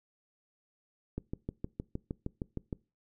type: click train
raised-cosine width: 3 ms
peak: -22 dBFS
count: 11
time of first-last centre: 1.18-2.728 s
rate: 6.46 Hz
effects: noise-tail reverb RT60 0.3 s tail -23 dB re dry